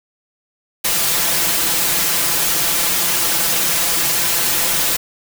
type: noise with comb filter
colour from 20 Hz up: white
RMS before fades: -17 dBFS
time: 0.84-4.97 s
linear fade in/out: 10 ms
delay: 5.9 ms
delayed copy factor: +0.9
effects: none